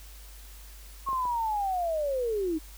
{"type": "linear sweep", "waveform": "sine", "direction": "down", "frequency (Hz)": [1092, 301.7], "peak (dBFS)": -26, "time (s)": [1.06, 2.59], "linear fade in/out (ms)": 20}
{"type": "clicks", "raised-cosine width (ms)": 1, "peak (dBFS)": -30, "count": 3, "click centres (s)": [1.088, 1.13, 1.254]}
{"effects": ["added 50 Hz sine -45 dBFS peak until 2.77 s", "white hiss -52 dBFS RMS until 2.77 s"]}